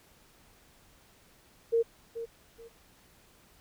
sine tone with echo, 461 Hz, A#4, 19 cents flat, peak -22 dBFS, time 1.72-1.83 s, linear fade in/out 20 ms, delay 430 ms, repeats 2, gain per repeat -12 dB, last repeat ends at 2.69 s, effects pink hiss -61 dBFS RMS until 3.6 s

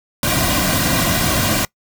pink noise with comb filter, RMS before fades -17 dBFS, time 0.23-1.65 s, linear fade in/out 2 ms, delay 2.3 ms, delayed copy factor -0.7, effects noise-tail reverb RT60 0.1 s tail -23 dB re dry

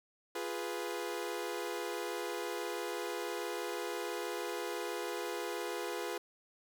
sawtooth chord, F diminished, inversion none, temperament equal, 349.2 / 415.3 / 493.9 Hz, F4 / Ab4 / Cb5, 0 / 0 / 0 cents, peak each -37 / -37 / -37 dBFS, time 0.35-6.18 s, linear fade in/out 5 ms, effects none

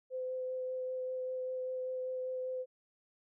sine tone with vibrato, 512 Hz, C5, 38 cents flat, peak -35 dBFS, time 0.1-2.66 s, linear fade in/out 50 ms, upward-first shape sine, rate 5.1 Hz, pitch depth 9 cents each way, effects none

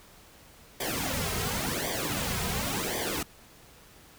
pink noise with flanger, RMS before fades -31 dBFS, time 0.8-3.23 s, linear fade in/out 5 ms, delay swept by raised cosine 0.73 to 3.53 ms, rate 0.92 Hz, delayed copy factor -0.85, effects pink hiss -54 dBFS RMS until 4.18 s

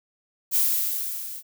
violet noise with level ramp, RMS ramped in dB -19 to -37 dBFS, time 0.51-1.43 s, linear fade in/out 50 ms, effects none

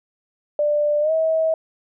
sine tone with pitch glide, 592 to 641.9 Hz, D5 to E5, +14 to -46 cents, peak -16 dBFS, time 0.59-1.54 s, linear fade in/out 2 ms, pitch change +140 cents, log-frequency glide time 1.01-1.12 s, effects none

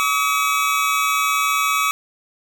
25% pulse tone pair together, 1140 / 1279.6 Hz, C#6 / D#6, +48 / +48 cents, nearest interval major second, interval 200 cents, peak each -16 dBFS, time 0-1.91 s, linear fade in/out 0 ms, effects none

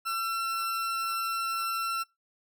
40% pulse tone, 1349 Hz, E6, 40 cents sharp, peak -28 dBFS, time 0.05-2.04 s, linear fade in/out 20 ms, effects noise-tail reverb RT60 0.2 s tail -22 dB re dry

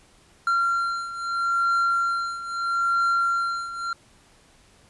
triangle beating tone pair, 1376 / 1376.77 Hz, F6 / F6, -26 / -25 cents, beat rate 0.77 Hz, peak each -21 / -25 dBFS, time 0.47-3.93 s, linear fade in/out 2 ms, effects pink hiss -56 dBFS RMS until 4.89 s + resampled to 24000 Hz

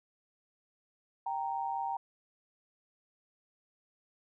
sine tone pair together, 784 / 929.1 Hz, G5 / A#5, 0 / -6 cents, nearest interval minor third, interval 294 cents, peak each -35 / -35 dBFS, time 1.26-1.97 s, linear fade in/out 5 ms, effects none

